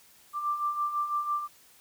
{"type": "beating tone pair", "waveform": "sine", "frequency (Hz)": [1176, 1182], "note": ["D6", "D6"], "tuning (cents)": [2, 11], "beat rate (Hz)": 6, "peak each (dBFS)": [-35, -28], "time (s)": [0.33, 1.48], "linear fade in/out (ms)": 50, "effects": ["white hiss -58 dBFS RMS until 1.8 s"]}